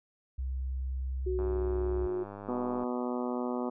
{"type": "tone", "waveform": "sine", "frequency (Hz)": 65, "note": "C2", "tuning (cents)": -11, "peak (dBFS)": -31, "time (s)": [0.38, 2.07], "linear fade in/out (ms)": 10}
{"type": "tone with pitch glide", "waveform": "sine", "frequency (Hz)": [370, 363.4], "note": ["F#4", "F#4"], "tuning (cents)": [0, -31], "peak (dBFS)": -30, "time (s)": [1.26, 2.24], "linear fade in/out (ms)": 10, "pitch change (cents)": -31, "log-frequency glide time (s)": [1.51, 2.12]}
{"type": "click train", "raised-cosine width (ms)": 1, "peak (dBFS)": -29, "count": 147, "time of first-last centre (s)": [1.39, 2.836], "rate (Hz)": 101}
{"type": "harmonic tone", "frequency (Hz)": 123.47, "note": "B2", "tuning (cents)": 0, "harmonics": [2, 3, 4, 5, 6, 7, 8, 9, 10], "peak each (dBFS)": [-33, -37, -39, -41, -43, -44, -45, -46, -47], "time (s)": [2.48, 3.7], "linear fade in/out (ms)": 10}
{"effects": []}